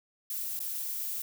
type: noise with dropouts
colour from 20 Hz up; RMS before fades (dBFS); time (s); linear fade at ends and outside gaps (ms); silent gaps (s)
violet; -35; 0.3-1.22; 2; 0.592-0.602
effects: none